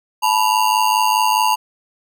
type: ring-modulated tone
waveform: square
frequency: 932.3 Hz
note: A#5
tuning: in tune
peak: -11 dBFS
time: 0.22-1.56 s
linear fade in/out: 20 ms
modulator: 52.4 Hz
effects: none